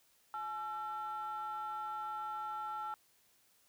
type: ring-modulated tone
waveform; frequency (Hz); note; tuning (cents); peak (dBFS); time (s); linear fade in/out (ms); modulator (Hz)
triangle; 246.9; B3; 0; -32; 0.34-2.94; 0; 1100
effects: tanh soft clip ceiling -32 dBFS + white hiss -70 dBFS RMS until 3.68 s